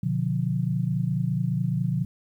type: chord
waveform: sine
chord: B diminished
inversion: none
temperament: just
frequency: 123.47 / 148.16 / 177.8 Hz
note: B2 / D3 / F3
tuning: 0 / +16 / +31 cents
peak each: -27 dBFS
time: 0.03-2.05 s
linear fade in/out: 5 ms
effects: 10-bit